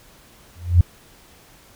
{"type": "tone with exponential growth", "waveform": "sine", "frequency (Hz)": 87.4, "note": "F2", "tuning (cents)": 2, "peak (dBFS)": -5, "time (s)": [0.55, 0.81], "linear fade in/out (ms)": 5, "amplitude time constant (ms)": 55, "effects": ["pink hiss -50 dBFS RMS until 1.75 s"]}